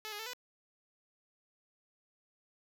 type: tone with pitch steps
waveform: 5% pulse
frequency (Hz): 432.2 / 414.8 / 443.5 / 496.1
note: A4 / G#4 / A4 / B4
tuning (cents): -31 / -2 / +14 / +8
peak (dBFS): -29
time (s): 0.05-0.334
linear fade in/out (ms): 0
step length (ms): 71
effects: none